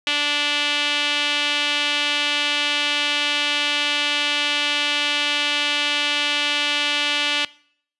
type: tone with band-pass filter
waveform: sawtooth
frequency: 292.2 Hz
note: D4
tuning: 9 cents flat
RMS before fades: -21 dBFS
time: 0.07-7.45 s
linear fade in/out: 0 ms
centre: 3000 Hz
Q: 3.1
effects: noise-tail reverb RT60 0.6 s tail -22 dB re dry + resampled to 24000 Hz